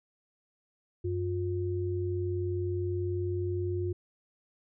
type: tone pair together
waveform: sine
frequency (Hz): 94.5 / 355.8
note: F#2 / F4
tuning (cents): +37 / +32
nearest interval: octave + major seventh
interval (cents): 2295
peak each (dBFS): -31 / -32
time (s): 1.04-3.93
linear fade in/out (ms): 10
effects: none